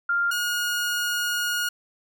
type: tone pair in turn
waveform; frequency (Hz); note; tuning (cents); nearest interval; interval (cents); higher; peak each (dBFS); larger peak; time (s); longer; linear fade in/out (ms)
sine / sawtooth; 1396.9 / 1437; F6 / F6; 0 / +49; unison; 49; second; -20; neither; 0.09-0.31 / 0.31-1.69; second; 5
effects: none